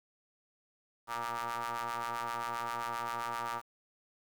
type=ring-modulated tone; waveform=sawtooth; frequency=118.2 Hz; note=A#2; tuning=24 cents sharp; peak=-28 dBFS; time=1.07-3.62 s; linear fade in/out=50 ms; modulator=1060 Hz; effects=10-bit